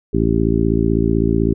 harmonic tone, 55.9 Hz, A1, 28 cents sharp, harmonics 1 / 2 / 3 / 4 / 5 / 6 / 7, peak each -21 / -21 / -21 / -21 / -21 / -21 / -21 dBFS, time 0.13-1.54 s, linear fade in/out 10 ms, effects none

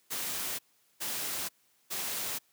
white noise bursts, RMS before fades -35 dBFS, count 3, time 0.1-2.39 s, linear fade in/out 20 ms, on 490 ms, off 410 ms, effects white hiss -69 dBFS RMS until 2.52 s + high-pass 100 Hz 12 dB/octave

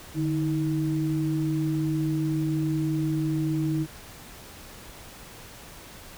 sine tone pair together, 150 / 317.8 Hz, D3 / D#4, +37 / +37 cents, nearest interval octave + minor second, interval 1300 cents, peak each -26 dBFS, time 0.14-3.87 s, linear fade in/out 50 ms, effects pink hiss -45 dBFS RMS until 6.17 s

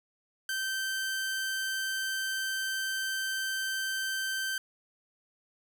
sawtooth tone, 1553 Hz, G6, 17 cents flat, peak -27 dBFS, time 0.49-4.58 s, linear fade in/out 2 ms, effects 10-bit

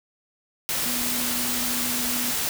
sine tone in noise, 244.4 Hz, B3, 18 cents flat, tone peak -32 dBFS, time 0.86-2.31 s, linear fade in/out 0 ms, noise white, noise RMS -26 dBFS, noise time 0.69-2.49 s, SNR -9 dB, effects none

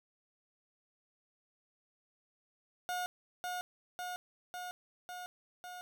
30% pulse tone with echo, 720 Hz, F#5, 47 cents flat, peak -32 dBFS, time 2.89-3.06 s, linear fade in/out 0 ms, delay 550 ms, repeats 5, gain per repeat -2 dB, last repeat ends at 5.81 s, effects none

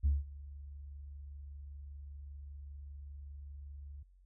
sine tone with ADSR envelope, 71.1 Hz, C#2, 45 cents sharp, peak -23 dBFS, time 0.03-4.03 s, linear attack 27 ms, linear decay 180 ms, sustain -22 dB, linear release 7 ms, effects tanh soft clip ceiling -23 dBFS + added 46 Hz sine -60 dBFS peak until 4.25 s

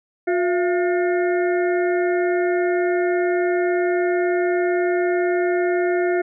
harmonic tone with a mistuned harmonic, 358.2 Hz, F4, 44 cents sharp, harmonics 1 / 2 / 4 / 5 / 6, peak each -18 / -24 / -30 / -32 / -34 dBFS, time 0.27-6.22 s, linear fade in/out 10 ms, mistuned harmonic 2, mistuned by -86 cents, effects none

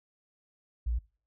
sine tone, 58.27 Hz, A#1, in tune, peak -27 dBFS, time 0.86-0.99 s, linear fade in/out 10 ms, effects noise-tail reverb RT60 0.4 s tail -22 dB re dry

